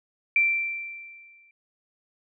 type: tone with exponential decay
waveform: sine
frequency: 2349 Hz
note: D7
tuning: in tune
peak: -16 dBFS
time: 0.36-1.51 s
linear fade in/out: 2 ms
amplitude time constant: 250 ms
effects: none